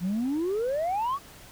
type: exponential sweep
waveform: sine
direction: up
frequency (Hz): 169.4 to 1174.7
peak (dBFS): -23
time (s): 0-1.19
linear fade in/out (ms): 50
effects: tanh soft clip ceiling -23 dBFS + pink hiss -49 dBFS RMS until 1.51 s